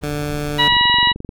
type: noise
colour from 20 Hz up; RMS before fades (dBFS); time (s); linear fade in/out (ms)
brown; -31; 0.01-0.78; 20
type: tone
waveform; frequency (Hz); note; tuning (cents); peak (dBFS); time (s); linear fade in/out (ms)
15% pulse; 147.3; D3; +6; -15; 0.03-0.68; 5
type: harmonic tone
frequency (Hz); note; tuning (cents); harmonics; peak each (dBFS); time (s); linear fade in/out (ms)
968; B5; -35; 1 / 2 / 3 / 4; -17 / -17 / -17 / -17; 0.58-1.13; 20
type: click train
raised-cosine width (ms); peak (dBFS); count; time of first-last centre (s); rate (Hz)
3; -17; 15; 0.68-1.291; 22.9
effects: none